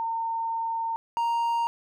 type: tone pair in turn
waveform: sine / triangle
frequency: 911 / 932.3 Hz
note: A#5 / A#5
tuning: -40 / 0 cents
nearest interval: unison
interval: 40 cents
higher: second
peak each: -26 / -21 dBFS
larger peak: second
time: 0-0.96 / 1.17-1.67 s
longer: first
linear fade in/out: 0 ms
effects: none